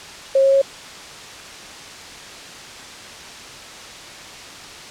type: tone with pitch steps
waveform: sine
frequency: 540 / 543.4 / 546.9 Hz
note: C#5 / C#5 / C#5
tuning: -45 / -35 / -23 cents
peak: -11 dBFS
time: 0.35-0.617 s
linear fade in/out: 5 ms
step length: 89 ms
effects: white hiss -36 dBFS RMS until 4.9 s + low-pass 6000 Hz 12 dB/octave